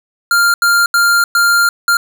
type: tone bursts at uneven times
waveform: square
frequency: 1397 Hz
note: F6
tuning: in tune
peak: -9 dBFS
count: 5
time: 0.31-0.54 / 0.62-0.86 / 0.94-1.24 / 1.35-1.69 / 1.88-1.97 s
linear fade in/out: 2 ms
effects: none